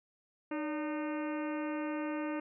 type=harmonic tone with a mistuned harmonic; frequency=305.5 Hz; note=D#4; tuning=32 cents flat; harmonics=1 / 2 / 3 / 4 / 5 / 6 / 7 / 8 / 9; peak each=-35 / -41 / -45 / -47 / -49 / -51 / -52 / -53 / -54 dBFS; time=0.51-2.4 s; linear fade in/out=5 ms; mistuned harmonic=2; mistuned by=-90 cents; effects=none